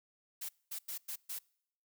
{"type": "noise bursts at uneven times", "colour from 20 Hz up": "blue", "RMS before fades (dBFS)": -41, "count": 5, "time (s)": [[0.41, 0.49], [0.71, 0.79], [0.88, 0.98], [1.08, 1.16], [1.29, 1.39]], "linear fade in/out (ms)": 10, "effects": ["noise-tail reverb RT60 0.7 s tail -26 dB re dry"]}